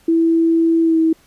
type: tone with pitch glide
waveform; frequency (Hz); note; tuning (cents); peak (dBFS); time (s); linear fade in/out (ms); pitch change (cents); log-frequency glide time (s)
sine; 329.6 to 322.8; E4 to E4; 0 to -36; -11; 0.08-1.13; 5; -36; 0.82-0.98
effects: pink hiss -53 dBFS RMS until 1.26 s + resampled to 32000 Hz